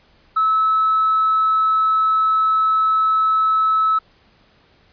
sine tone with hard clipping, 1300 Hz, E6, 24 cents flat, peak -14 dBFS, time 0.36-3.99 s, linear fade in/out 10 ms, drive 1 dB, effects pink hiss -55 dBFS RMS until 4.92 s + resampled to 11025 Hz

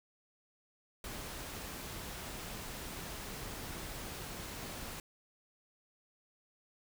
pink noise, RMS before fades -44 dBFS, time 1.04-5 s, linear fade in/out 2 ms, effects none

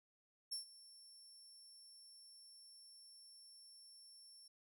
30% pulse tone with ADSR envelope, 5430 Hz, F8, 50 cents flat, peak -36 dBFS, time 0.51-4.48 s, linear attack 17 ms, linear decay 120 ms, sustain -19 dB, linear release 6 ms, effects none

